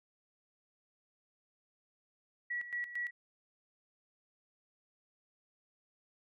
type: tone with tremolo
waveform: sine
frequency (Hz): 1932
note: B6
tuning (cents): -39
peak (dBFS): -34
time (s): 2.5-3.11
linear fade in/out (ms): 10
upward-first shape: square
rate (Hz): 4.4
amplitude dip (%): 70
effects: none